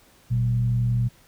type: tone with frequency modulation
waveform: sine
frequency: 120 Hz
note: B2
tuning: 49 cents flat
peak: -19 dBFS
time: 0.3-1.09 s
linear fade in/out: 20 ms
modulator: 71.4 Hz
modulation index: 0.41
effects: pink hiss -56 dBFS RMS until 1.27 s